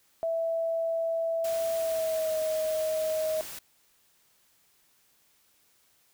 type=tone with pitch glide; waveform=sine; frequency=659.3 to 629.2 Hz; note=E5 to D#5; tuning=0 to +19 cents; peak=-26 dBFS; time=0.23-3.41 s; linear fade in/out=0 ms; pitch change=-81 cents; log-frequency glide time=1.73-2.39 s
type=noise; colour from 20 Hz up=white; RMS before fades=-41 dBFS; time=1.44-3.59 s; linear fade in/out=5 ms
effects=white hiss -66 dBFS RMS until 6.13 s